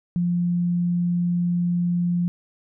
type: tone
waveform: sine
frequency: 174.8 Hz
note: F3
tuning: 2 cents sharp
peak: -19 dBFS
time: 0.16-2.28 s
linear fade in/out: 0 ms
effects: none